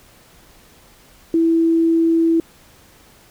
sine tone, 329.6 Hz, E4, in tune, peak -12 dBFS, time 1.34-2.4 s, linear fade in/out 2 ms, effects pink hiss -49 dBFS RMS until 3.3 s

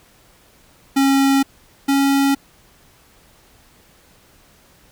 square tone pair in turn, 273.1 / 276.3 Hz, C#4 / C#4, -26 / -6 cents, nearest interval unison, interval 20 cents, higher second, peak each -13 / -14 dBFS, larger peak first, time 0.96-1.43 / 1.88-2.35 s, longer neither, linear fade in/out 10 ms, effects pink hiss -52 dBFS RMS until 4.91 s

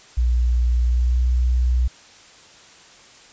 sine tone with pitch glide, 60.1 to 61.72 Hz, B1 to B1, -46 to 0 cents, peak -15 dBFS, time 0.17-1.88 s, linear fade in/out 10 ms, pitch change +46 cents, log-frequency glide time 0.87-1.19 s, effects white hiss -47 dBFS RMS until 3.32 s + resampled to 16000 Hz

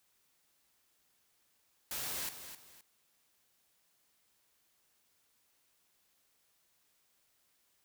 white noise with echo, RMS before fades -39 dBFS, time 1.91-2.29 s, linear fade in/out 2 ms, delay 260 ms, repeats 2, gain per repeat -10 dB, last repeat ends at 2.81 s, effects white hiss -74 dBFS RMS until 7.84 s

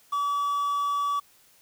triangle tone with quantisation, 1145 Hz, D6, 44 cents flat, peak -22 dBFS, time 0.12-1.2 s, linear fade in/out 10 ms, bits 8, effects white hiss -59 dBFS RMS until 1.61 s

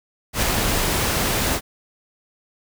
pink noise with ADSR envelope, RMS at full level -18 dBFS, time 0.33-1.61 s, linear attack 95 ms, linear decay 4 ms, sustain -3 dB, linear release 66 ms, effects none

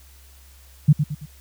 sine tone with echo, 148.9 Hz, D3, 24 cents sharp, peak -8 dBFS, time 0.88-0.93 s, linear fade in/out 10 ms, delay 110 ms, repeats 3, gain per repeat -8 dB, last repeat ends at 1.26 s, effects added 67 Hz sine -47 dBFS peak until 1.4 s + white hiss -53 dBFS RMS until 1.4 s

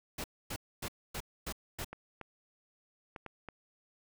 pink noise bursts, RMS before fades -39 dBFS, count 6, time 0.18-1.846 s, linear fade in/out 5 ms, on 61 ms, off 260 ms
clicks, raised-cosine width 0.5 ms, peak -28 dBFS, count 5, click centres 1.93 / 2.213 / 3.162 / 3.263 / 3.487 s
effects none

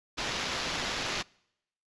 violet noise with sample-and-hold, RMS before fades -33 dBFS, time 0.17-1.23 s, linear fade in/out 20 ms, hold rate 8820 Hz, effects noise-tail reverb RT60 0.8 s tail -26 dB re dry + resampled to 22050 Hz

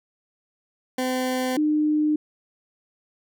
20% pulse / sine tone pair in turn, 255.9 / 303.2 Hz, C4 / D#4, -38 / -45 cents, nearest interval minor third, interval 293 cents, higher second, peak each -18 dBFS, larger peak neither, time 0.98-1.57 / 1.57-2.16 s, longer neither, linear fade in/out 5 ms, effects none

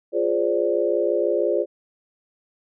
sine chord, D half-diminished seventh, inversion first, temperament equal with one note detuned, 349.2 / 415.3 / 523.3 / 583.3 Hz, F4 / Ab4 / C5 / D5, 0 / 0 / 0 / -12 cents, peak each -24 dBFS, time 0.12-1.66 s, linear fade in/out 50 ms, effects none

